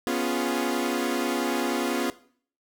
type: chord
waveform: sawtooth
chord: C# dominant seventh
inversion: third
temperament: equal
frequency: 246.9 / 277.2 / 349.2 / 415.3 Hz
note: B3 / C#4 / E#4 / G#4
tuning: 0 / 0 / 0 / 0 cents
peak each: -25 / -26 / -25 / -30 dBFS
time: 0.07-2.1 s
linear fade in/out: 0 ms
effects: noise-tail reverb RT60 0.5 s tail -17 dB re dry